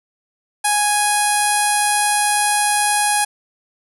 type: tone with low-pass filter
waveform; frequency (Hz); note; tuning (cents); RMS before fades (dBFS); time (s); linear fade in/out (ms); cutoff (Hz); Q
sawtooth; 830.6; G#5; 0; -17; 0.64-3.25; 10; 10000; 6.9
effects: none